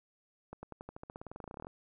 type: accelerating click train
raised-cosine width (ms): 1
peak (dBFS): -30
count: 23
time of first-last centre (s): 0.53-1.669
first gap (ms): 100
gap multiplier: 0.93
effects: none